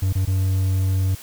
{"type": "tone with dropouts", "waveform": "triangle", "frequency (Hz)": 94.6, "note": "F#2", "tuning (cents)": 39, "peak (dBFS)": -15, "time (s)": [0.02, 1.15], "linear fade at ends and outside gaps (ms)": 5, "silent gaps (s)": [[0.127, 0.153], [0.252, 0.274]], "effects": ["white hiss -41 dBFS RMS until 1.22 s"]}